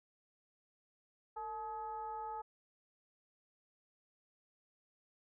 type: tone with frequency modulation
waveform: sine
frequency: 862 Hz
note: A5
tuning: 36 cents flat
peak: -40 dBFS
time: 1.36-2.42 s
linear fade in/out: 10 ms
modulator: 407 Hz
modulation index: 0.67
effects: none